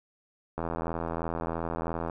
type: click train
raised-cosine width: 1 ms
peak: -18 dBFS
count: 127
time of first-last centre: 0.58-2.098 s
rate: 83 Hz
effects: none